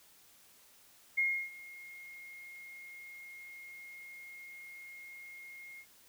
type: tone with ADSR envelope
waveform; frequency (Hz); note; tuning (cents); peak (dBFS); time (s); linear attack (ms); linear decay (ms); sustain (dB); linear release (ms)
sine; 2144; C7; +42; -26; 1.17-5.86; 15; 310; -21; 68
effects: white hiss -62 dBFS RMS until 6.08 s